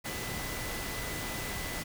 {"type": "tone in noise", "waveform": "sine", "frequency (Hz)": 1998, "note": "B6", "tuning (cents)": 20, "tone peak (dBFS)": -43, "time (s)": [0.04, 1.84], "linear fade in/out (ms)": 20, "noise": "pink", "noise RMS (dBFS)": -37, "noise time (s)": [0.04, 1.84], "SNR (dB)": -9, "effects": []}